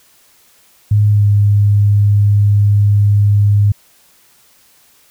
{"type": "tone with pitch glide", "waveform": "sine", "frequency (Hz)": [104.4, 102.49], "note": ["G#2", "G#2"], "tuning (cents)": [10, -22], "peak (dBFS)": -7, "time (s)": [0.91, 3.72], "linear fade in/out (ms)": 5, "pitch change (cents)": -32, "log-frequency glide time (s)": [1.1, 1.25], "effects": ["white hiss -50 dBFS RMS until 5.1 s"]}